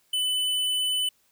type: tone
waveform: square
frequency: 3003 Hz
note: F#7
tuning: 25 cents sharp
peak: -24 dBFS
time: 0.13-1.09 s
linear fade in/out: 5 ms
effects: white hiss -66 dBFS RMS until 1.31 s